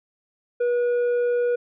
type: tone with tanh clipping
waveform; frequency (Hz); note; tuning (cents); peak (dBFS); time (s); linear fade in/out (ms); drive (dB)
sine; 484; B4; -35; -20; 0.6-1.56; 10; 5
effects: none